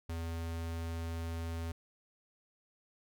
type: tone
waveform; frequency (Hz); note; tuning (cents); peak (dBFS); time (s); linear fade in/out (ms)
square; 82.9; E2; +10; -37; 0.09-1.72; 5
effects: none